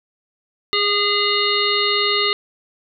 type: harmonic tone with a mistuned harmonic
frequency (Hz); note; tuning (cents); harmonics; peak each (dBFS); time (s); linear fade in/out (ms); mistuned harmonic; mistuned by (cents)
409.9; G#4; -23; 1 / 3 / 5 / 7 / 9 / 10; -23 / -23 / -23 / -23 / -23 / -23; 0.73-2.33; 0; 10; +53
effects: none